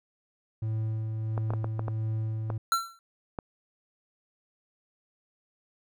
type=tone with tremolo; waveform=triangle; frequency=110 Hz; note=A2; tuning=in tune; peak=-25 dBFS; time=0.62-2.58 s; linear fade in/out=5 ms; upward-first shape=sine; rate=1.5 Hz; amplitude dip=30%
type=clicks; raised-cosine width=1 ms; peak=-19 dBFS; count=8; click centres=1.378 / 1.505 / 1.536 / 1.644 / 1.794 / 1.882 / 2.502 / 3.388 s
type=tone with exponential decay; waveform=square; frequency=1353 Hz; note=E6; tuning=45 cents sharp; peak=-20 dBFS; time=2.72-2.99 s; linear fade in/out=1 ms; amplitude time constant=57 ms
effects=none